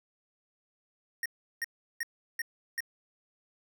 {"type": "tone bursts", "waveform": "square", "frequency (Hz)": 1859, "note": "A#6", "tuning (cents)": -5, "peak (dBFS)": -31, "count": 5, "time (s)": [1.23, 2.805], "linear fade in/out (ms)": 2, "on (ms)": 27, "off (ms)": 360, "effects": []}